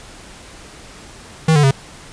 square tone with pitch steps, 159.6 / 147.2 / 135.77 Hz, D#3 / D3 / C#3, +44 / +4 / -36 cents, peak -10 dBFS, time 1.48-1.711 s, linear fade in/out 5 ms, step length 77 ms, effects pink hiss -39 dBFS RMS until 2.12 s + resampled to 22050 Hz

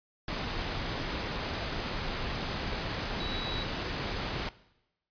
sine tone in noise, 3900 Hz, B7, 23 cents flat, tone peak -38 dBFS, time 3.2-3.63 s, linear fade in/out 2 ms, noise pink, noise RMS -34 dBFS, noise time 0.28-4.49 s, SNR -7 dB, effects noise-tail reverb RT60 0.9 s tail -19 dB re dry + resampled to 11025 Hz

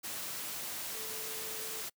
sine tone in noise, 440 Hz, A4, in tune, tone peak -48 dBFS, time 0.93-1.83 s, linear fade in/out 20 ms, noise white, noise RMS -40 dBFS, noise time 0.03-1.9 s, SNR -11 dB, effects noise-tail reverb RT60 0.1 s tail -26 dB re dry + high-pass 100 Hz 12 dB/octave

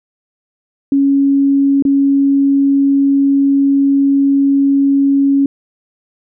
sine tone with dropouts, 277.2 Hz, C#4, in tune, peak -8 dBFS, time 0.92-5.46 s, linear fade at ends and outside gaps 2 ms, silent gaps 1.824-1.851 s, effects none

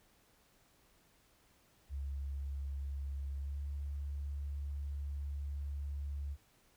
sine tone with pitch glide, 69.3 to 71.08 Hz, C#2 to C#2, 0 to +44 cents, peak -37 dBFS, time 1.89-6.37 s, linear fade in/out 50 ms, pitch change +44 cents, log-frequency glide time 3.38-3.59 s, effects pink hiss -69 dBFS RMS until 6.76 s

